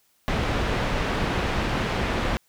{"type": "low-pass noise", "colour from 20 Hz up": "pink", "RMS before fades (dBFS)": -25, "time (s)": [0.28, 2.37], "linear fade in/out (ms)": 0, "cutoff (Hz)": 2800, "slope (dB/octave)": 12, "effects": ["white hiss -65 dBFS RMS until 2.48 s"]}